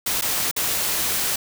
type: noise with dropouts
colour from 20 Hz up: white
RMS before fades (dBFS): -23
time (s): 0.06-1.36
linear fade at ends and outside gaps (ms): 5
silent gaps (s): 0.212-0.22 / 0.513-0.563
effects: none